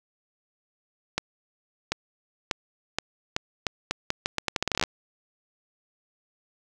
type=accelerating click train; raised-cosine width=0.2 ms; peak=-7 dBFS; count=21; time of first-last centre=1.18-4.837 s; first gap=740 ms; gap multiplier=0.8; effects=none